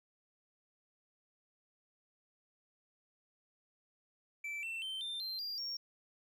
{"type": "tone with pitch steps", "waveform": "triangle", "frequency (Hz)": [2326, 2687, 3105, 3587, 4144, 4788, 5532], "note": ["D7", "E7", "G7", "A7", "C8", "D8", "F8"], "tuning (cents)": [-17, 33, -17, 33, -17, 33, -17], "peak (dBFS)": -37, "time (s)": [4.44, 5.77], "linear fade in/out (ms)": 5, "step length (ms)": 190, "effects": []}